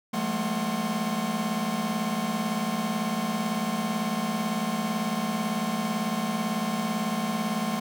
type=tone cluster; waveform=45% pulse; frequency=173.7 / 207.6 / 225.6 / 747 / 1061 Hz; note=F3 / G#3 / A3 / F#5 / C6; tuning=-9 / 0 / +44 / +16 / +24 cents; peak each=-35 / -31 / -30 / -36 / -36 dBFS; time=0.13-7.8 s; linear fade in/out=10 ms; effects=none